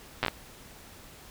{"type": "slowing click train", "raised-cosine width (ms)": 0.3, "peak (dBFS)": -10, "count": 5, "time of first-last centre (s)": [0.23, 0.282], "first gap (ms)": 8, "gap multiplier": 1.34, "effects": ["pink hiss -50 dBFS RMS until 1.3 s"]}